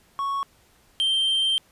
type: tone pair in turn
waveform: triangle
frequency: 1108 / 3143 Hz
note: C#6 / G7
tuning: -1 / +4 cents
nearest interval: octave + tritone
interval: 1805 cents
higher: second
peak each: -22 / -18 dBFS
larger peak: second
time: 0.19-0.43 / 1-1.58 s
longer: second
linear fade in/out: 0 ms
effects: pink hiss -59 dBFS RMS until 1.71 s + resampled to 32000 Hz